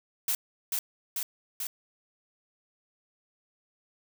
blue noise with echo, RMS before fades -28 dBFS, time 0.28-0.35 s, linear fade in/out 2 ms, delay 440 ms, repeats 3, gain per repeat -2 dB, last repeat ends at 1.67 s, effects none

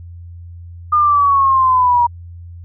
sine exponential sweep, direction down, 1220 to 949 Hz, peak -9 dBFS, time 0.92-2.07 s, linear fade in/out 10 ms, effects added 86 Hz sine -31 dBFS peak until 2.64 s

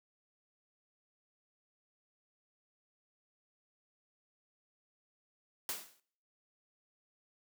white noise with exponential decay, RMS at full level -35 dBFS, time 5.69-6 s, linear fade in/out 1 ms, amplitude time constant 67 ms, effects noise-tail reverb RT60 0.6 s tail -23 dB re dry + high-pass 200 Hz 12 dB/octave

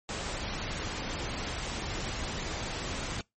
pink noise, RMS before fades -35 dBFS, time 0.09-3.21 s, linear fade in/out 0 ms, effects noise-tail reverb RT60 0.2 s tail -26 dB re dry + MP3 32 kbps

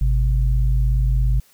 sine tone pair together, 50.72 / 127.8 Hz, G#1 / C3, -40 / -40 cents, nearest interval octave + major third, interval 1600 cents, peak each -15 / -22 dBFS, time 0.01-1.4 s, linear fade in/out 5 ms, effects white hiss -55 dBFS RMS until 1.53 s

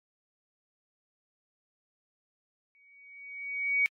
sine tone with exponential growth, 2252 Hz, C#7, 27 cents sharp, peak -21 dBFS, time 2.75-3.86 s, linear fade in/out 0 ms, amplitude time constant 240 ms, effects AAC 48 kbps

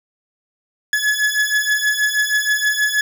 40% pulse beating tone pair, 1700 / 1706.3 Hz, G#6 / G#6, +40 / +46 cents, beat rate 6.3 Hz, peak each -18 dBFS, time 0.93-3.01 s, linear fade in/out 2 ms, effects none

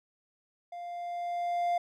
triangle tone with level ramp, 698.5 Hz, F5, in tune, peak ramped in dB -37 to -23 dBFS, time 0.72-1.78 s, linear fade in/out 5 ms, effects none

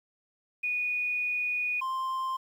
sine / triangle tone pair in turn, 2466 / 1048.3 Hz, D#7 / C6, -16 / +3 cents, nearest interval octave + minor third, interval 1481 cents, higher first, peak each -27 dBFS, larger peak neither, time 0.63-1.81 / 1.81-2.37 s, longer first, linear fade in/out 10 ms, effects 10-bit

